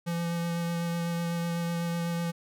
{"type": "tone with vibrato", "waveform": "square", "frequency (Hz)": 170, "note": "F3", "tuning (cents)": -46, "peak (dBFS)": -29, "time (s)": [0.06, 2.32], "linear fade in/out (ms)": 20, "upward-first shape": "sine", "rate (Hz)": 8, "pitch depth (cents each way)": 12, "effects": []}